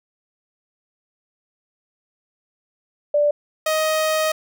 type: tone pair in turn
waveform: sine / sawtooth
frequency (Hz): 587.3 / 626.9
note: D5 / D#5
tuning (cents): 0 / +13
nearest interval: minor second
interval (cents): 113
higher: second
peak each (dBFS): -14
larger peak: neither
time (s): 3.14-3.31 / 3.66-4.32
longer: second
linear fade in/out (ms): 5
effects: none